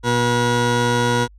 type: tone pair together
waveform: 20% pulse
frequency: 120.5 / 482 Hz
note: B2 / B4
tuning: -42 / -42 cents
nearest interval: 2 octaves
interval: 2400 cents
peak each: -14 dBFS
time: 0.03-1.28 s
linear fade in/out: 50 ms
effects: added 50 Hz sine -43 dBFS peak until 1.38 s + low-pass 8000 Hz 12 dB/octave